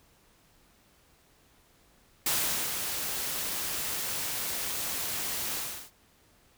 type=noise with ADSR envelope; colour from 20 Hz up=white; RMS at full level=-27 dBFS; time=2.26-5.91 s; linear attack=3 ms; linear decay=450 ms; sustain=-6 dB; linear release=350 ms; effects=pink hiss -63 dBFS RMS until 6.57 s